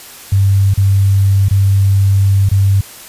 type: tone with dropouts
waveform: sine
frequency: 98 Hz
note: G2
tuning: in tune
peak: -7 dBFS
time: 0.32-2.81 s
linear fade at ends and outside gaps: 5 ms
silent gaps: 0.739-0.775 / 1.486-1.509 / 2.49-2.514 s
effects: white hiss -34 dBFS RMS until 3.08 s + resampled to 32000 Hz